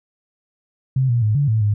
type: tone with pitch steps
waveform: sine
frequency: 131.6 / 119.2 / 106.9 / 143.1 / 110.3 / 104.1 Hz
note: C3 / A#2 / A2 / D3 / A2 / G#2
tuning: +10 / +39 / -49 / -45 / +5 / +5 cents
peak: -14 dBFS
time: 0.96-1.74 s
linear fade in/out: 5 ms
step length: 130 ms
effects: none